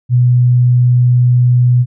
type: tone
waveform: sine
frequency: 123.47 Hz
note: B2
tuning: in tune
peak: -6 dBFS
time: 0.09-1.86 s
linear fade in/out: 50 ms
effects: none